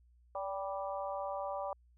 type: harmonic tone with a mistuned harmonic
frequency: 196 Hz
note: G3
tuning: in tune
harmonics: 3 / 4 / 5 / 6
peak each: -39 / -41 / -43 / -45 dBFS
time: 0.35-1.73 s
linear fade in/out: 2 ms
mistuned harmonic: 3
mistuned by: -28 cents
effects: added 60 Hz sine -62 dBFS peak until 1.97 s